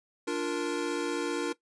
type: chord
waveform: square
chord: Bb major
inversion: first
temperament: equal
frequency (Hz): 293.7 / 349.2 / 466.2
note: D4 / F4 / Bb4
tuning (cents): 0 / 0 / 0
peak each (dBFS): -34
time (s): 0.27-1.53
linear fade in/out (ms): 10
effects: noise-tail reverb RT60 0.1 s tail -17 dB re dry + resampled to 22050 Hz